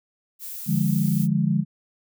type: noise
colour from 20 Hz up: violet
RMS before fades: -35 dBFS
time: 0.39-1.28 s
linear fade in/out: 50 ms
type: chord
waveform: sine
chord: D diminished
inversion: none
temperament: equal with one note detuned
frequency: 148.97 / 174.61 / 207.7 Hz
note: D3 / F3 / Ab3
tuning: +25 / 0 / 0 cents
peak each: -23 dBFS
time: 0.66-1.65 s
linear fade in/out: 50 ms
effects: none